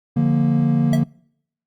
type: chord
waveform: triangle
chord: Bb major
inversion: first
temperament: equal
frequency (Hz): 146.83 / 174.61 / 233.1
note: D3 / F3 / Bb3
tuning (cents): 0 / 0 / 0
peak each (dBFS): -16 / -20 / -16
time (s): 0.16-1.04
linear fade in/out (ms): 10
type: tone with exponential decay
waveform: square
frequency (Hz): 654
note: E5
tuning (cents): -14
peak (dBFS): -20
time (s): 0.93-1.04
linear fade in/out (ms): 2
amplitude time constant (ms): 22
effects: noise-tail reverb RT60 0.7 s tail -26 dB re dry + Opus 48 kbps